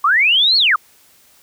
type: linear two-way sweep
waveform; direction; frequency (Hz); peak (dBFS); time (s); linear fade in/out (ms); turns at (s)
sine; up then down; 1076 to 4427 to 1076; -10; 0.04-0.76; 5; 0.57
effects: white hiss -51 dBFS RMS until 1.42 s